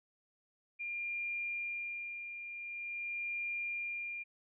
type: tone with tremolo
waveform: sine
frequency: 2400 Hz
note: D7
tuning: 37 cents sharp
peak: -35 dBFS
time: 0.79-4.24 s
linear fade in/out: 20 ms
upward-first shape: sine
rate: 0.46 Hz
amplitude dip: 55%
effects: none